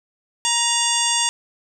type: harmonic tone with a mistuned harmonic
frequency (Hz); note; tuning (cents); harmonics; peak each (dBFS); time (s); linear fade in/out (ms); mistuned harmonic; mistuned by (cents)
940; A#5; +14; 1 / 2 / 3 / 4 / 5 / 6 / 7 / 8 / 9; -25 / -30 / -24 / -25 / -28 / -30 / -24 / -28 / -25; 0.45-1.29; 0; 4; -130
effects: 8-bit